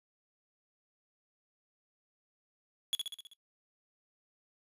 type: tone with echo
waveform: 45% pulse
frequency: 3368 Hz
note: G#7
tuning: 24 cents sharp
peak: -28 dBFS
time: 2.93-2.95 s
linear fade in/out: 0 ms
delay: 64 ms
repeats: 6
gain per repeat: -4 dB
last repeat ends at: 3.334 s
effects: noise-tail reverb RT60 0.1 s tail -20 dB re dry + resampled to 32000 Hz